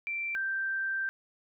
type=tone pair in turn; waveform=sine; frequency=2349 / 1567.8 Hz; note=D7 / G6; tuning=0 / 0 cents; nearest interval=perfect fifth; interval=700 cents; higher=first; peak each=-31 / -29 dBFS; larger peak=second; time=0.07-0.35 / 0.35-1.09 s; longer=second; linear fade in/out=0 ms; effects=none